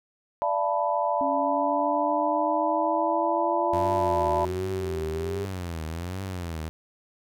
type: chord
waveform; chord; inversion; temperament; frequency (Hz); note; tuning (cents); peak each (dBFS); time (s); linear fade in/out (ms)
sine; B half-diminished seventh; first; equal with one note detuned; 587.3 / 680.5 / 880 / 987.8; D5 / F5 / A5 / B5; 0 / -45 / 0 / 0; -28; 0.42-4.45; 0
type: exponential sweep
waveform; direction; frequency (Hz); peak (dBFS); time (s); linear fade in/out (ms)
sine; up; 275.5 to 402.6; -29; 1.21-5.45; 0
type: tone with vibrato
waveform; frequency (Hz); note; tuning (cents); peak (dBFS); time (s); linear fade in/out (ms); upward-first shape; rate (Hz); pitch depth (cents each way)
sawtooth; 87.31; F2; 0; -27; 3.73-6.69; 0; triangle; 1.3; 200
effects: none